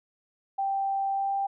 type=tone with pitch glide; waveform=sine; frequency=784 to 789.5 Hz; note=G5 to G5; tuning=0 to +12 cents; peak=-25 dBFS; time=0.58-1.47 s; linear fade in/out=10 ms; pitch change=+12 cents; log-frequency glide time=1.12-1.33 s; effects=none